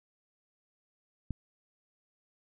click, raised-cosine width 5 ms, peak -22 dBFS, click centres 1.307 s, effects none

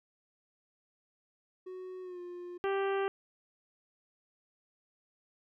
triangle tone with pitch glide, 370 to 353.7 Hz, F#4 to F4, 0 to +22 cents, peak -39 dBFS, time 1.66-2.58 s, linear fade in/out 10 ms, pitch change -78 cents, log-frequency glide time 2.02-2.2 s
harmonic tone, 392 Hz, G4, in tune, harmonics 1 / 2 / 3 / 4 / 5 / 6 / 7 / 8, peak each -30 / -38 / -40 / -42 / -47 / -51 / -48 / -52 dBFS, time 2.64-3.08 s, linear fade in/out 0 ms
effects none

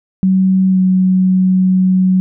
sine tone with pitch glide, 188.7 to 186.1 Hz, F#3 to F#3, +34 to +10 cents, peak -8 dBFS, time 0.23-2.2 s, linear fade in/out 0 ms, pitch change -24 cents, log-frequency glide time 0.69-0.79 s, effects none

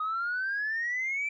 sine exponential sweep, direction up, 1244.5 to 2349 Hz, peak -27 dBFS, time 0-1.29 s, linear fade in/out 5 ms, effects tanh soft clip ceiling -25 dBFS

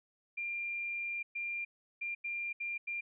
sine tone bursts at uneven times, 2390 Hz, D7, 30 cents sharp, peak -35 dBFS, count 6, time 0.37-1.23 / 1.35-1.65 / 2.01-2.15 / 2.24-2.53 / 2.6-2.78 / 2.87-3.01 s, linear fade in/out 10 ms, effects none

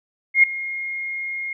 sine tone with ADSR envelope, 2141 Hz, C7, 39 cents sharp, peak -7 dBFS, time 0.34-1.53 s, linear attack 94 ms, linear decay 5 ms, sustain -18 dB, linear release 3 ms, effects none

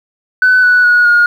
sine tone with pitch steps, 1505 / 1480 / 1455.4 / 1431.2 Hz, F#6 / F#6 / F#6 / F6, +29 / 0 / -29 / +42 cents, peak -4 dBFS, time 0.42-1.26 s, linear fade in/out 2 ms, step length 210 ms, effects tanh soft clip ceiling -2 dBFS + 7-bit

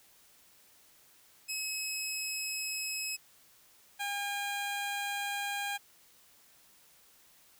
15% pulse tone pair in turn, 2566 / 808.2 Hz, E7 / G#5, -47 / -47 cents, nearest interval octave + minor sixth, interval 2000 cents, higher first, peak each -27 dBFS, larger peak neither, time 1.48-3.17 / 3.99-5.78 s, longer second, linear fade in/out 20 ms, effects white hiss -62 dBFS RMS until 7.59 s

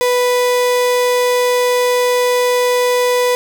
35% pulse tone, 493.9 Hz, B4, in tune, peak -10 dBFS, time 0.01-3.35 s, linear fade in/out 0 ms, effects none

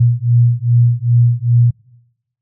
sine beating tone pair, 118.4 / 120.9 Hz, A#2 / B2, +27 / -36 cents, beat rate 2.5 Hz, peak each -12 dBFS, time 0-1.71 s, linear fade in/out 10 ms, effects noise-tail reverb RT60 1.0 s tail -25 dB re dry

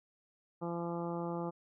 harmonic tone, 170.8 Hz, F3, 38 cents flat, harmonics 1 / 2 / 3 / 4 / 5 / 6 / 7 / 8, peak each -39 / -40 / -42 / -47 / -44 / -51 / -48 / -60 dBFS, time 0.61-1.51 s, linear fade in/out 20 ms, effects none

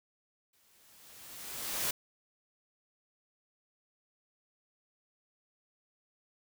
white noise with exponential growth, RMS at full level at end -31 dBFS, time 0.53-1.91 s, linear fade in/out 5 ms, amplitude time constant 300 ms, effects none

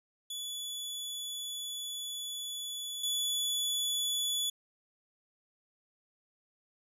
sawtooth tone pair in turn, 3429 / 3429 Hz, A7 / A7, -45 / -45 cents, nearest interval unison, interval 0 cents, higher neither, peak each -34 / -27 dBFS, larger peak second, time 0.3-3.03 / 3.03-4.5 s, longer first, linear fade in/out 5 ms, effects resampled to 32000 Hz

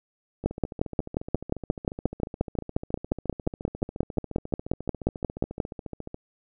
two click trains, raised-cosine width 2 ms, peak -22 / -9 dBFS, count 82 / 30, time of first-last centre 0.44-6.144 / 0.46-5.602 s, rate 14.2 / 5.64 Hz, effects none

